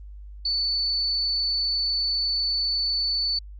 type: tone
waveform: sine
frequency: 4486 Hz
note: C#8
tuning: 20 cents sharp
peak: -22 dBFS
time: 0.45-3.39 s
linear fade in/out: 5 ms
effects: added 50 Hz sine -38 dBFS peak until 3.59 s + Opus 32 kbps